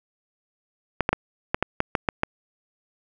clicks, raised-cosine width 0.5 ms, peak -5 dBFS, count 9, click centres 1.007 / 1.091 / 1.13 / 1.545 / 1.626 / 1.804 / 1.952 / 2.088 / 2.234 s, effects none

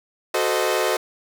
sawtooth chord, F# diminished seventh, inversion none, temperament equal with one note detuned, 370 / 440 / 517.5 / 622.3 Hz, F#4 / A4 / C5 / Eb5, 0 / 0 / -19 / 0 cents, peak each -21 dBFS, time 0.34-0.97 s, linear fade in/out 5 ms, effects none

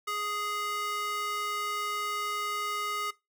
square tone with high-pass filter, 415.3 Hz, G#4, in tune, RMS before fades -33 dBFS, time 0.07-3.11 s, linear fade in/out 10 ms, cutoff 1100 Hz, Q 1.8, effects noise-tail reverb RT60 0.2 s tail -19 dB re dry

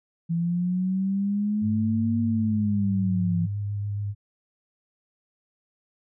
sine linear two-way sweep, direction up then down, 165.8 to 233.1 to 165.8 Hz, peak -22 dBFS, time 0.29-3.47 s, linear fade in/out 20 ms, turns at 2.2 s
sine tone with vibrato, 102.2 Hz, G#2, 27 cents flat, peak -26 dBFS, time 1.61-4.15 s, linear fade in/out 50 ms, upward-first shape square, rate 7.2 Hz, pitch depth 12 cents each way
effects none

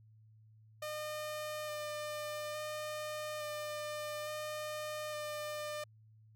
sawtooth tone with vibrato, 604 Hz, D5, 48 cents sharp, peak -35 dBFS, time 0.82-5.84 s, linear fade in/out 5 ms, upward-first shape square, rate 0.58 Hz, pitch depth 10 cents each way, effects added 109 Hz sine -59 dBFS peak until 6.35 s

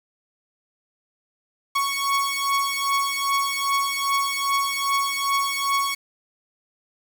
sawtooth beating tone pair, 1108.7 / 1111.2 Hz, C#6 / C#6, 0 / +4 cents, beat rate 2.5 Hz, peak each -20 / -21 dBFS, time 1.75-5.95 s, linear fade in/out 10 ms, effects 7-bit

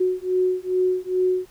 sine beating tone pair, 366.9 / 369.3 Hz, F#4 / F#4, -15 / -3 cents, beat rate 2.4 Hz, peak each -22 dBFS, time 0-1.46 s, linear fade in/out 10 ms, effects pink hiss -54 dBFS RMS until 1.5 s

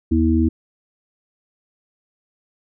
harmonic tone, 80.8 Hz, E2, 34 cents flat, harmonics 1 / 3 / 4, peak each -18 / -18 / -18 dBFS, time 0.11-0.49 s, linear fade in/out 10 ms, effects none

